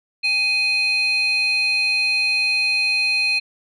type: tone pair together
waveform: sine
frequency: 2499 / 4191 Hz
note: D#7 / C8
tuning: +7 / +2 cents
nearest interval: major sixth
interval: 895 cents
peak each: -16 / -20 dBFS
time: 0.23-3.4 s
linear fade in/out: 20 ms
effects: tanh soft clip ceiling -13 dBFS